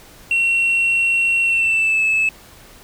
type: tone with pitch glide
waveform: sine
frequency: 2727 to 2608 Hz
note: F7 to E7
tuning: -42 to -19 cents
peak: -12 dBFS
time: 0.31-2.29 s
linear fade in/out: 2 ms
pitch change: -77 cents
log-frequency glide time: 1.43-2.03 s
effects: tanh soft clip ceiling -12 dBFS + pink hiss -44 dBFS RMS until 2.83 s